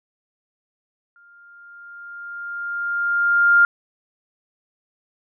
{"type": "tone with exponential growth", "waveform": "sine", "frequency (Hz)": 1402, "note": "F6", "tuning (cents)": 6, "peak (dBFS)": -9, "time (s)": [1.16, 3.65], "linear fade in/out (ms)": 1, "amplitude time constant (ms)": 540, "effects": []}